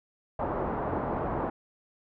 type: low-pass noise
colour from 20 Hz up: white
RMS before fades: -31 dBFS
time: 0.39-1.5 s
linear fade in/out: 5 ms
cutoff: 1000 Hz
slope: 24 dB/octave
effects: none